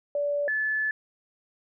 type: tone pair in turn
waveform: sine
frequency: 578 / 1732 Hz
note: D5 / A6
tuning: -28 / -28 cents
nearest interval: octave + perfect fifth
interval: 1900 cents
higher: second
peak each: -24 dBFS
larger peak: neither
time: 0.15-0.48 / 0.48-0.91 s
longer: second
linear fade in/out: 2 ms
effects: none